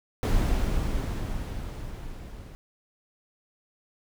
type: noise with level ramp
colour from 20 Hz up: brown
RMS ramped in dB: -22 to -42 dBFS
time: 0.23-2.55 s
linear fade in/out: 0 ms
effects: none